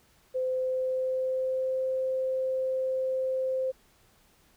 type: tone with pitch glide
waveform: sine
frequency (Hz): 514 to 521.5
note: C5 to C5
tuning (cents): -31 to -6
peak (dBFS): -26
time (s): 0.34-3.72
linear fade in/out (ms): 20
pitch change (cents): +25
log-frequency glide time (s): 0.44-1.82
effects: pink hiss -63 dBFS RMS until 4.56 s